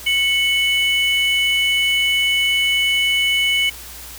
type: tone pair together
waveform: triangle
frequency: 2209 / 2980 Hz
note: C#7 / F#7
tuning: -7 / +12 cents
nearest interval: perfect fourth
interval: 519 cents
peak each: -16 dBFS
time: 0.06-3.7 s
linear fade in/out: 10 ms
effects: added 60 Hz sine -41 dBFS peak until 4.18 s + white hiss -36 dBFS RMS until 4.18 s